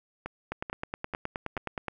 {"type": "two click trains", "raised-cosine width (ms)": 0.5, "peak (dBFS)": [-17, -20], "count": [14, 4], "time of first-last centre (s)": [[0.52, 1.883], [0.26, 1.576]], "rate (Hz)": [9.54, 2.28], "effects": []}